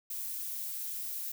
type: noise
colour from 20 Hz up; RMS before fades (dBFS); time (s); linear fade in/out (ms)
violet; -38; 0.1-1.32; 5
effects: none